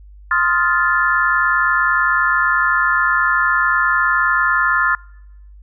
sine chord, F dominant seventh, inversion second, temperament just, 1047.7 / 1257.2 / 1396.9 / 1746.1 Hz, C6 / Eb6 / F6 / A6, +2 / +18 / 0 / -14 cents, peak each -20 / -21 / -17 / -17 dBFS, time 0.31-4.95 s, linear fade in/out 2 ms, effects noise-tail reverb RT60 0.9 s tail -26 dB re dry + added 50 Hz sine -38 dBFS peak until 5.62 s

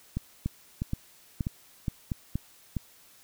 two click trains, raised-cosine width 5 ms, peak -17 / -16 dBFS, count 5 / 5, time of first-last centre 0.17-2.767 / 0.46-2.356 s, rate 1.54 / 2.11 Hz, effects white hiss -57 dBFS RMS until 3.23 s

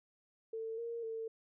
sine tone with pitch steps, 447.8 / 465.7 / 449.1 Hz, A4 / A#4 / A4, +30 / -2 / +35 cents, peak -38 dBFS, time 0.53-1.28 s, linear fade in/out 5 ms, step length 250 ms, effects none

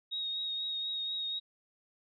sine tone with vibrato, 3758 Hz, A#7, 13 cents sharp, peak -33 dBFS, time 0.11-1.4 s, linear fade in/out 20 ms, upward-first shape triangle, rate 4.1 Hz, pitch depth 24 cents each way, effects none

